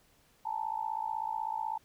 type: tone with amplitude modulation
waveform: sine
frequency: 882 Hz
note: A5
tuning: 4 cents sharp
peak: -28 dBFS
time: 0.45-1.78 s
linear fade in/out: 10 ms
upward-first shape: sine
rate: 56.1 Hz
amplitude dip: 95%
effects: pink hiss -66 dBFS RMS until 1.84 s